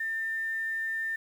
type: tone with quantisation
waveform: sine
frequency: 1797 Hz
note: A6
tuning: 36 cents sharp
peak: -29 dBFS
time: 0-1.16 s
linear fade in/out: 5 ms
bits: 9
effects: none